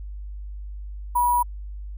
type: tone with sample-and-hold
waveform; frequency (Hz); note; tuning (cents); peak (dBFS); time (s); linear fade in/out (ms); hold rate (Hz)
sine; 971; B5; -30; -17; 1.15-1.43; 10; 11025
effects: added 50 Hz sine -32 dBFS peak until 1.97 s